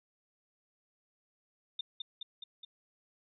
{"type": "tone with echo", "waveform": "sine", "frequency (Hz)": 3618, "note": "A7", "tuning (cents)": 48, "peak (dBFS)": -33, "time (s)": [1.79, 1.81], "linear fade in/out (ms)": 5, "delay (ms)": 210, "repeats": 4, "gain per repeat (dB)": -3, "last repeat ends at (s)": 2.65, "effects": []}